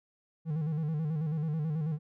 triangle tone with vibrato, 155.56 Hz, D#3, in tune, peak -27 dBFS, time 0.45-1.99 s, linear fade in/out 50 ms, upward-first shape square, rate 9.2 Hz, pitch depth 71 cents each way, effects none

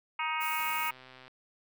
harmonic tone, 314.2 Hz, D#4, 17 cents sharp, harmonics 3 / 4 / 5 / 6 / 7 / 8 / 9, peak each -34 / -36 / -44 / -45 / -36 / -38 / -42 dBFS, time 0.19-0.91 s, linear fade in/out 5 ms
violet noise, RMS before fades -40 dBFS, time 0.4-0.91 s, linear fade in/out 20 ms
click train, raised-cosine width 0.3 ms, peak -35 dBFS, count 90, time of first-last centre 0.59-1.28 s, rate 129 Hz
effects none

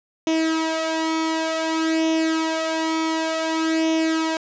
sawtooth tone with flanger, 321.5 Hz, E4, 43 cents flat, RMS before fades -22 dBFS, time 0.27-4.37 s, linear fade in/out 2 ms, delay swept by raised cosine 0.33 to 2.23 ms, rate 0.55 Hz, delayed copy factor +0.65, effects resampled to 16000 Hz + 9-bit

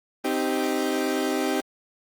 30% pulse chord, C minor, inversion none, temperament equal, 261.6 / 311.1 / 392 Hz, C4 / Eb4 / G4, 0 / 0 / 0 cents, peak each -25 dBFS, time 0.24-1.61 s, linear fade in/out 10 ms, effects Opus 32 kbps

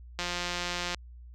click train, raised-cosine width 0.2 ms, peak -15 dBFS, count 134, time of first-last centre 0.19-0.946 s, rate 176 Hz, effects added 60 Hz sine -45 dBFS peak until 1.34 s

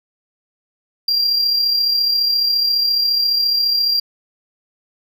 triangle tone with amplitude modulation, 4756 Hz, D8, 21 cents sharp, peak -11 dBFS, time 1.08-4 s, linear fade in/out 5 ms, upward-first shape sine, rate 34.5 Hz, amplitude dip 40%, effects none

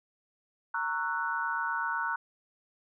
sine chord, F# dominant seventh, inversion first, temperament just, 925 / 1110 / 1332 / 1480 Hz, A#5 / C#6 / E6 / F#6, -14 / +2 / +18 / 0 cents, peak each -34 / -37 / -37 / -32 dBFS, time 0.74-2.16 s, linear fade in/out 5 ms, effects none

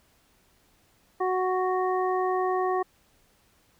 harmonic tone, 370 Hz, F#4, in tune, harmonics 1 / 2 / 3 / 5, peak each -26 / -28 / -30 / -39 dBFS, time 1.2-2.83 s, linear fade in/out 10 ms, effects pink hiss -64 dBFS RMS until 3.79 s

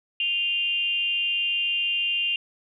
sine tone with frequency modulation, 2794 Hz, F7, in tune, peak -22 dBFS, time 0.2-2.36 s, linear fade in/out 2 ms, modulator 329 Hz, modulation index 0.54, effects none

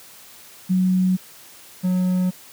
sine / triangle tone pair in turn, 185 / 182.98 Hz, F#3 / F#3, 0 / -19 cents, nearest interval unison, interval 19 cents, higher first, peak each -15 dBFS, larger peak neither, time 0.69-1.17 / 1.83-2.31 s, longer neither, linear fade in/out 20 ms, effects white hiss -45 dBFS RMS until 2.52 s + high-pass 80 Hz 12 dB/octave

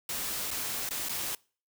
white noise with dropouts, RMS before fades -34 dBFS, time 0.09-1.35 s, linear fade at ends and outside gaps 2 ms, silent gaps 0.506-0.512 / 0.891-0.908 / 1.087-1.093 s, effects noise-tail reverb RT60 0.4 s tail -25 dB re dry

